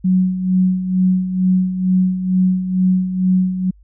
sine tone with tremolo, 185 Hz, F#3, in tune, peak -10 dBFS, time 0.04-3.71 s, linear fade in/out 10 ms, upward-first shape sine, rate 2.2 Hz, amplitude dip 65%, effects added 50 Hz sine -44 dBFS peak until 3.83 s

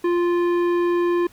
sine tone with tanh clipping, 348.4 Hz, F4, 4 cents flat, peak -19 dBFS, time 0.04-1.27 s, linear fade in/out 5 ms, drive 13 dB, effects pink hiss -52 dBFS RMS until 1.32 s

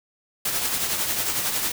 white noise with tremolo, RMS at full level -23 dBFS, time 0.45-1.72 s, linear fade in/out 5 ms, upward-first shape triangle, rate 11 Hz, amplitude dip 50%, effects none

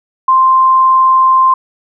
sine tone, 1046.5 Hz, C6, in tune, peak -5 dBFS, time 0.28-1.54 s, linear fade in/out 5 ms, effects none

